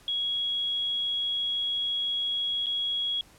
sine tone with dropouts, 3322 Hz, G#7, in tune, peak -26 dBFS, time 0.08-3.21 s, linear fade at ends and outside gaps 1 ms, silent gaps 2.66-2.667 s, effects pink hiss -56 dBFS RMS until 3.38 s + low-pass 12000 Hz 12 dB/octave

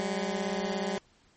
15% pulse beating tone pair, 187.8 / 204.8 Hz, F#3 / G#3, +26 / -24 cents, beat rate 17 Hz, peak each -26 dBFS, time 0-0.98 s, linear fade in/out 0 ms, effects pink hiss -64 dBFS RMS until 1.36 s + MP3 32 kbps

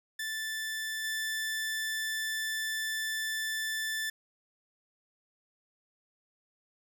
sawtooth tone with level steps, 1760 Hz, A6, in tune, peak -30 / -28 dBFS, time 0.19-4.1 s, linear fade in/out 5 ms, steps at 1.04 s, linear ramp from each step 2 ms, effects none

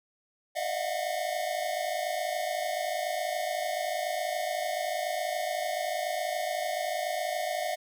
square tone cluster, 607 / 657 / 711 / 738 Hz, D#5 / E5 / F5 / F#5, -43 / -6 / +31 / -5 cents, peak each -35 / -37 / -35 / -37 dBFS, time 0.55-7.76 s, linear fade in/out 20 ms, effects none

